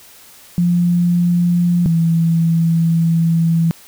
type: tone pair in turn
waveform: sine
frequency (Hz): 174.61 / 165.57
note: F3 / E3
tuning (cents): 0 / +8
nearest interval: minor second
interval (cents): 92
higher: first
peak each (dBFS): -11 / -11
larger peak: neither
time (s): 0.58-1.86 / 1.86-3.71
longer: second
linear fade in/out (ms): 0
effects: white hiss -43 dBFS RMS until 3.87 s